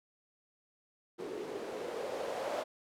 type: noise with low-pass filter sweep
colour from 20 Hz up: violet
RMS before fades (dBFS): -39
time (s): 1.18-2.64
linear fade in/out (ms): 20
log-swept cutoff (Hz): 360 to 610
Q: 4.1
effects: none